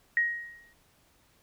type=tone with exponential decay; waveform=sine; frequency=1884 Hz; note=A#6; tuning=18 cents sharp; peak=-20 dBFS; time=0.17-0.73 s; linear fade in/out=1 ms; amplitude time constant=120 ms; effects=pink hiss -65 dBFS RMS until 1.42 s